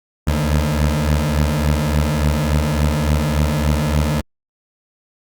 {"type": "beating tone pair", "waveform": "20% pulse", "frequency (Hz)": [73.42, 76.92], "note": ["D2", "D#2"], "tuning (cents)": [0, -19], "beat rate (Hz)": 3.5, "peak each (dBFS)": -13, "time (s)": [0.27, 4.21], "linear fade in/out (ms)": 5, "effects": ["Opus 48 kbps"]}